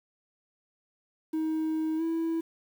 triangle tone with pitch glide, 316.1 to 328 Hz, D#4 to E4, +27 to -9 cents, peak -24 dBFS, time 1.33-2.41 s, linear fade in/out 10 ms, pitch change +64 cents, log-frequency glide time 1.97-2.02 s, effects tanh soft clip ceiling -20 dBFS + 9-bit

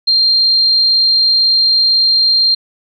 sine tone, 4186 Hz, C8, in tune, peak -8 dBFS, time 0.07-2.55 s, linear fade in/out 10 ms, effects none

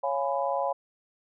sine chord, C# dominant seventh, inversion none, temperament just, 554.4 / 693 / 831.5 / 997.9 Hz, C#5 / E#5 / G#5 / B5, 0 / -14 / +2 / +18 cents, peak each -29 / -32 / -31 / -32 dBFS, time 0.03-0.73 s, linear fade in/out 10 ms, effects none

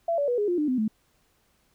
sine tone with pitch steps, 673 / 572.5 / 487 / 414.3 / 352.4 / 299.8 / 255 / 216.9 Hz, E5 / D5 / B4 / G#4 / F4 / D4 / C4 / A3, +36 / -44 / -24 / -4 / +16 / +36 / -44 / -25 cents, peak -22 dBFS, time 0.08-0.88 s, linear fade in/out 5 ms, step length 100 ms, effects pink hiss -67 dBFS RMS until 1.74 s

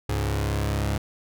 sawtooth tone pair together, 69.3 / 103.83 Hz, C#2 / G#2, 0 / 0 cents, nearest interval perfect fifth, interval 700 cents, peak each -22 dBFS, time 0.09-0.98 s, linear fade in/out 5 ms, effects none

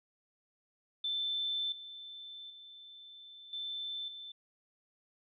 sine tone with level steps, 3536 Hz, A7, 8 cents sharp, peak -32 / -45 / -50 / -37 / -44 dBFS, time 1.04-4.32 s, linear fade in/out 5 ms, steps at 1.72 / 2.5 / 3.53 / 4.08 s, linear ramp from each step 2 ms, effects none

